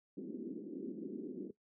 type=band-pass noise; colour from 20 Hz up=white; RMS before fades=-44 dBFS; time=0.17-1.51 s; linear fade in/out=5 ms; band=200 to 380 Hz; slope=48 dB/octave; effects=noise-tail reverb RT60 0.1 s tail -17 dB re dry